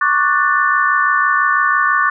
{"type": "chord", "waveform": "sine", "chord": "D major seventh", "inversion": "third", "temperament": "equal with one note detuned", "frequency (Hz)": [1108.7, 1174.7, 1480, 1775.3], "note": ["C#6", "D6", "F#6", "A6"], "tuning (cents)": [0, 0, 0, 15], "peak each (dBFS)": -17, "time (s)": [0.01, 2.1], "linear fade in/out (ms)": 5, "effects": []}